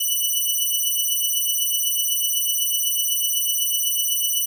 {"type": "beating tone pair", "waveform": "5% pulse", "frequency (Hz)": [2960, 2968], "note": ["F#7", "F#7"], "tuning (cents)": [0, 5], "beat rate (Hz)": 8, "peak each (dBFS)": -14, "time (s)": [0, 4.46], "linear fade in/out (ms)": 10, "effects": []}